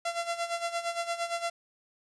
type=tone with tremolo; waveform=sawtooth; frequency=682 Hz; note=F5; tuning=41 cents flat; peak=-24 dBFS; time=0.05-1.5 s; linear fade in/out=5 ms; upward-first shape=sine; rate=8.7 Hz; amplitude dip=75%; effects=resampled to 22050 Hz + 9-bit